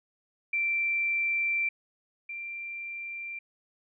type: tone pair in turn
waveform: sine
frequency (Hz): 2349 / 2364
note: D7 / D7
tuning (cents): 0 / +11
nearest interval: unison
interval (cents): 11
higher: second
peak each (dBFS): -25 / -35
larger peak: first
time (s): 0.53-1.69 / 2.29-3.39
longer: first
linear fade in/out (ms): 5
effects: none